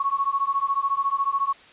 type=beating tone pair; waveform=sine; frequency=1100 / 1114 Hz; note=C#6 / C#6; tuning=-14 / +8 cents; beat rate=14 Hz; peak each=-24 dBFS; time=0-1.53 s; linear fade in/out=5 ms; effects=white hiss -49 dBFS RMS until 1.72 s + resampled to 8000 Hz